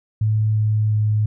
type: tone with pitch steps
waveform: sine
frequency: 108.1 / 107.42 / 106.73 Hz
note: A2 / A2 / G#2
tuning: -30 / -41 / +48 cents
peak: -15 dBFS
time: 0.21-1.26 s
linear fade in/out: 5 ms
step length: 350 ms
effects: none